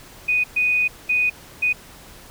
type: tone bursts at uneven times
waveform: sine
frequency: 2484 Hz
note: D#7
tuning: 3 cents flat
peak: -16 dBFS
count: 4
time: 0.28-0.44 / 0.56-0.88 / 1.09-1.3 / 1.62-1.73 s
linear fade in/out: 10 ms
effects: pink hiss -44 dBFS RMS until 2.3 s